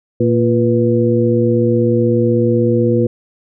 harmonic tone with a mistuned harmonic, 116.1 Hz, A#2, 7 cents flat, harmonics 1 / 2 / 3 / 4, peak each -16 / -16 / -16 / -16 dBFS, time 0.2-3.07 s, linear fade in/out 5 ms, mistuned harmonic 4, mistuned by +87 cents, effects none

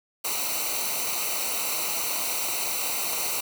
white noise with comb filter, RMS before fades -28 dBFS, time 0.24-3.41 s, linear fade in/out 10 ms, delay 0.59 ms, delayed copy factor -0.8, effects none

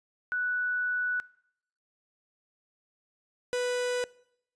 sine / 45% pulse tone pair in turn, 1480 / 493.9 Hz, F#6 / B4, 0 / 0 cents, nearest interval octave + perfect fifth, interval 1900 cents, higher first, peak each -27 dBFS, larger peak neither, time 0.32-1.2 / 3.53-4.04 s, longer first, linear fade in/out 0 ms, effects noise-tail reverb RT60 0.7 s tail -22 dB re dry + resampled to 22050 Hz

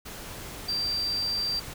sine tone in noise, 4700 Hz, D8, 1 cent sharp, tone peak -26 dBFS, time 0.68-1.6 s, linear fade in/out 10 ms, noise pink, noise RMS -40 dBFS, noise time 0.05-1.74 s, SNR +11 dB, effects none

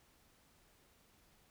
silence, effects pink hiss -69 dBFS RMS until 1.5 s

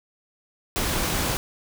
pink noise, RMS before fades -25 dBFS, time 0.76-1.37 s, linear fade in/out 0 ms, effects none

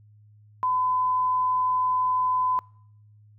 sine tone, 1011 Hz, B5, 40 cents sharp, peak -21 dBFS, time 0.63-2.59 s, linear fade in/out 0 ms, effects noise-tail reverb RT60 0.7 s tail -25 dB re dry + added 105 Hz sine -51 dBFS peak until 3.38 s

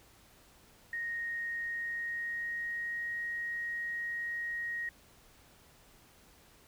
sine tone with pitch glide, 1864.7 to 1880.9 Hz, A#6 to A#6, 0 to +15 cents, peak -34 dBFS, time 0.93-4.89 s, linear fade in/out 2 ms, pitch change +15 cents, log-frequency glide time 1.64-3.11 s, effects pink hiss -61 dBFS RMS until 6.67 s

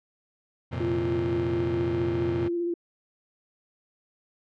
35% pulse chord, F suspended fourth, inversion none, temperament just, 87.31 / 116.41 / 130.96 Hz, F2 / Bb2 / C3, 0 / -2 / +2 cents, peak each -32 dBFS, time 0.71-2.49 s, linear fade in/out 20 ms
sine tone with vibrato, 344.7 Hz, F4, 23 cents flat, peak -25 dBFS, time 0.8-2.74 s, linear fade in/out 5 ms, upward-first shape square, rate 15 Hz, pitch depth 17 cents each way
effects low-pass 3000 Hz 12 dB/octave

